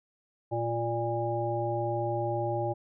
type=harmonic tone with a mistuned harmonic; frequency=116.54 Hz; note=A#2; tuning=in tune; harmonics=1 / 3 / 5 / 7; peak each=-33 / -33 / -33 / -33 dBFS; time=0.51-2.74 s; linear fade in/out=20 ms; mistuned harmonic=5; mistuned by=+16 cents; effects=none